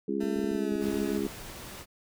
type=harmonic tone; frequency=68.3 Hz; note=C#2; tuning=25 cents flat; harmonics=3 / 4 / 5 / 6; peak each=-33 / -33 / -33 / -33 dBFS; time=0.08-1.27 s; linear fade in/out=5 ms
type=tone with pitch glide; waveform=20% pulse; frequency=223.6 to 211.7 Hz; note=A3 to G#3; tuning=+28 to +33 cents; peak=-32 dBFS; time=0.2-1.18 s; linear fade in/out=10 ms; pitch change=-95 cents; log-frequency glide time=0.49-0.74 s
type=clicks; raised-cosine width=3 ms; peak=-32 dBFS; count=11; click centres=0.235 / 0.363 / 0.393 / 0.442 / 0.514 / 0.553 / 0.72 / 0.757 / 0.844 / 0.887 / 0.939 s
type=noise; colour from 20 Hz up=pink; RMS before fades=-43 dBFS; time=0.79-1.86 s; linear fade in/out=50 ms
effects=none